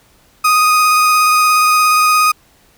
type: tone with vibrato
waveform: 35% pulse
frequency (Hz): 1244.5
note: D#6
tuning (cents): 0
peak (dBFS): -7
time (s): 0.44-2.32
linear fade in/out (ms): 10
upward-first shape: square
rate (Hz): 17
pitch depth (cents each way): 9
effects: pink hiss -51 dBFS RMS until 2.77 s